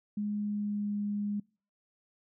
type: tone with pitch glide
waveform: sine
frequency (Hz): 207.7 to 205.6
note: G#3 to G#3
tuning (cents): 0 to -17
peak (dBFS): -30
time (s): 0.17-1.4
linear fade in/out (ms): 5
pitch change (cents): -17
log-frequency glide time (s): 0.37-0.97
effects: noise-tail reverb RT60 0.4 s tail -26 dB re dry